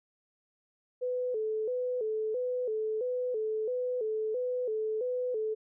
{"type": "tone with vibrato", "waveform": "sine", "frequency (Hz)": 466.2, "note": "A#4", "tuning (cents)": 0, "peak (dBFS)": -29, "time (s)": [1.01, 5.55], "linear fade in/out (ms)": 20, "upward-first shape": "square", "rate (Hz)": 1.5, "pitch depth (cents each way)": 120, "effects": []}